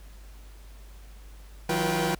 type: tone cluster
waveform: sawtooth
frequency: 159.6 / 184.1 / 346.7 / 484.6 / 779 Hz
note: D#3 / F#3 / F4 / B4 / G5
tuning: +44 / -8 / -13 / -33 / -11 cents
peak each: -27 dBFS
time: 1.69-2.15 s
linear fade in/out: 5 ms
effects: added 50 Hz sine -44 dBFS peak until 2.19 s + pink hiss -56 dBFS RMS until 2.19 s